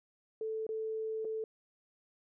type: tone with dropouts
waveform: sine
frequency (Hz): 440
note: A4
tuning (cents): 0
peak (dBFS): -34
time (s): 0.41-1.44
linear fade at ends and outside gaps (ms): 2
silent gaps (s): 0.667-0.69 / 1.247-1.251
effects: none